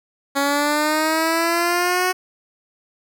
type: linear sweep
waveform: 10% pulse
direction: up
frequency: 277.2 to 370 Hz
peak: -9 dBFS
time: 0.35-2.13 s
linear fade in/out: 20 ms
effects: none